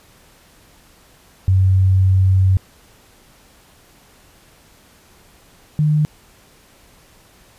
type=tone pair in turn; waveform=sine; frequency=94.5 / 151.49 Hz; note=F#2 / D#3; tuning=+37 / -46 cents; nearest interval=minor sixth; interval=817 cents; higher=second; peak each=-10 / -12 dBFS; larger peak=first; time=1.48-2.57 / 5.79-6.05 s; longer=first; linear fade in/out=0 ms; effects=pink hiss -50 dBFS RMS until 7.58 s + resampled to 32000 Hz